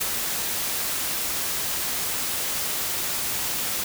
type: noise with ADSR envelope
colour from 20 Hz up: white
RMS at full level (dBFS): -24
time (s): 0-3.84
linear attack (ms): 16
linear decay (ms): 16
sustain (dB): -3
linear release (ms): 5
effects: none